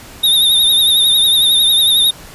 square tone with vibrato, 3682 Hz, A#7, 22 cents flat, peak -9 dBFS, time 0.23-2.11 s, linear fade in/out 10 ms, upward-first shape triangle, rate 11 Hz, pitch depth 71 cents each way, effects pink hiss -36 dBFS RMS until 2.34 s + resampled to 32000 Hz

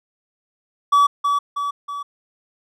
triangle tone with echo, 1144 Hz, D6, 46 cents flat, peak -9 dBFS, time 0.92-1.07 s, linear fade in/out 10 ms, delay 320 ms, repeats 3, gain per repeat -5 dB, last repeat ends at 2.03 s, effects none

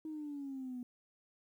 sine exponential sweep, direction down, 316.8 to 243.9 Hz, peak -39 dBFS, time 0.05-0.83 s, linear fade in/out 2 ms, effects tanh soft clip ceiling -36 dBFS + 12-bit

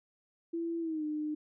sine tone with pitch glide, 334.6 to 303.3 Hz, E4 to D#4, +26 to -44 cents, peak -32 dBFS, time 0.53-1.35 s, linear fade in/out 10 ms, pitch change -170 cents, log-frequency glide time 0.8-1.04 s, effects none

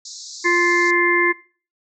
white band-pass noise, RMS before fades -36 dBFS, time 0.05-0.91 s, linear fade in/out 5 ms, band 3900 to 7200 Hz, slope 96 dB/octave
harmonic tone, 349.2 Hz, F4, in tune, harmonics 1 / 3 / 5 / 6, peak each -19 / -22 / -20 / -18 dBFS, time 0.44-1.33 s, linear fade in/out 20 ms
effects noise-tail reverb RT60 0.4 s tail -20 dB re dry

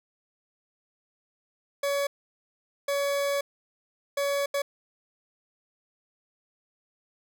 40% pulse tone bursts at uneven times, 564 Hz, C#5, 30 cents sharp, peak -24 dBFS, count 4, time 1.83-2.07 / 2.88-3.41 / 4.17-4.46 / 4.54-4.62 s, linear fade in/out 5 ms, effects none

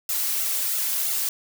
blue noise with flanger, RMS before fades -25 dBFS, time 0.09-1.29 s, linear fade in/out 2 ms, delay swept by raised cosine 1.4 to 3.7 ms, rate 3 Hz, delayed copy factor +0.8, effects none

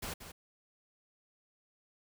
pink noise with echo, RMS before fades -40 dBFS, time 0.02-0.14 s, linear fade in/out 10 ms, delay 180 ms, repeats 1, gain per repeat -9 dB, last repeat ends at 0.32 s, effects none

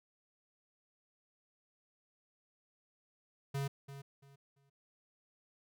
square tone with echo, 138.8 Hz, C#3, 3 cents sharp, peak -35 dBFS, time 3.54-3.68 s, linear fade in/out 10 ms, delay 340 ms, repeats 3, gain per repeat -12 dB, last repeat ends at 4.7 s, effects none

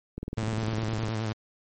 click train, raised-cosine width 3 ms, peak -21 dBFS, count 19, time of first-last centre 0.18-1.085 s, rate 19.9 Hz
sawtooth tone with vibrato, 110 Hz, A2, in tune, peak -24 dBFS, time 0.37-1.33 s, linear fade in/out 10 ms, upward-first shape sine, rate 9.6 Hz, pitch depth 50 cents each way
effects MP3 32 kbps

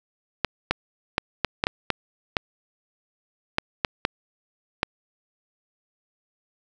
clicks, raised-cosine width 0.3 ms, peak -4 dBFS, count 12, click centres 0.447 / 0.71 / 1.181 / 1.447 / 1.639 / 1.669 / 1.903 / 2.368 / 3.584 / 3.848 / 4.051 / 4.831 s, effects none

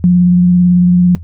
sine tone with vibrato, 178 Hz, F3, 33 cents sharp, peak -4 dBFS, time 0.04-1.15 s, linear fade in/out 0 ms, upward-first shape sine, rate 18 Hz, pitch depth 17 cents each way, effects noise-tail reverb RT60 0.1 s tail -17 dB re dry + added 85 Hz sine -26 dBFS peak until 1.23 s

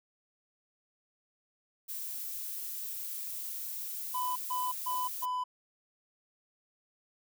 violet noise, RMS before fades -39 dBFS, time 1.88-5.26 s, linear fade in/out 20 ms
triangle tone bursts, 1001 Hz, B5, 23 cents sharp, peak -29 dBFS, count 4, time 4.14-5.44 s, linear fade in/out 10 ms, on 220 ms, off 140 ms
effects none

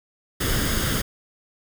pink noise with comb filter, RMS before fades -23 dBFS, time 0.4-1.02 s, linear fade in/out 10 ms, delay 0.6 ms, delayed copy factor +0.6, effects none

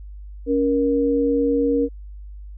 sine tone pair together, 280 / 470.9 Hz, C#4 / A#4, +18 / +18 cents, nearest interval major sixth, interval 900 cents, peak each -19 dBFS, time 0.46-1.89 s, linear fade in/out 50 ms, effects added 50 Hz sine -34 dBFS peak until 2.57 s

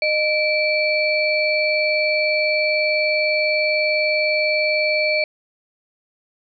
sine tone cluster, 613 / 2332 / 4399 Hz, D#5 / D7 / C#8, -26 / -13 / -14 cents, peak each -20 / -19 / -26 dBFS, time 0.02-5.24 s, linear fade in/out 2 ms, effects none

